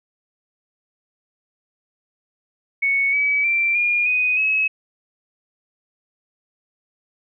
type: tone with pitch steps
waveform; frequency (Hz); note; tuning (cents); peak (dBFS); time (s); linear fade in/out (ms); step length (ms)
sine; 2217 / 2283 / 2352 / 2422 / 2494 / 2569; C#7 / D7 / D7 / D#7 / D#7 / E7; 0 / -50 / +2 / -47 / +3 / -45; -16; 2.82-4.68; 10; 310
effects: none